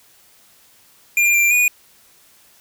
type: tone with pitch steps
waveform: square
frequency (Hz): 2398 / 2372 / 2456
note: D7 / D7 / D#7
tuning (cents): +36 / +17 / -23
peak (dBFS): -13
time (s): 1.17-1.68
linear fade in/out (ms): 2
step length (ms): 170
effects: white hiss -52 dBFS RMS until 2.6 s